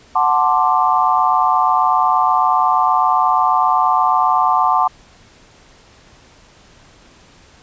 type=chord; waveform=sine; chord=D dominant seventh; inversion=first; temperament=equal; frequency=740 / 880 / 1046.5 / 1174.7 Hz; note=F#5 / A5 / C6 / D6; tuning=0 / 0 / 0 / 0 cents; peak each=-17 dBFS; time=0.15-4.88 s; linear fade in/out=10 ms; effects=pink hiss -47 dBFS RMS until 7.62 s + resampled to 16000 Hz